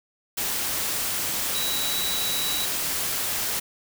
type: tone in noise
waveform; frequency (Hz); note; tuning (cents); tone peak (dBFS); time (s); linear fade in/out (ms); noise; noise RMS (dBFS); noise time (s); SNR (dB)
sine; 3906; B7; -20; -28; 1.54-2.66; 10; white; -27; 0.37-3.6; -4
effects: none